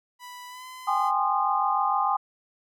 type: tone with pitch glide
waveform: sawtooth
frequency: 987.8 to 1020.3 Hz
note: B5 to C6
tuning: 0 to -44 cents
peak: -36 dBFS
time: 0.19-1.12 s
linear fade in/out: 50 ms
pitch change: +56 cents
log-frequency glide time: 0.48-0.65 s
type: chord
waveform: sine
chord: Ab major seventh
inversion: third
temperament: equal with one note detuned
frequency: 784 / 830.6 / 1046.5 / 1222.4 Hz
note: G5 / Ab5 / C6 / Eb6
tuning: 0 / 0 / 0 / -31 cents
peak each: -27 dBFS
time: 0.87-2.17 s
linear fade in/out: 10 ms
effects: none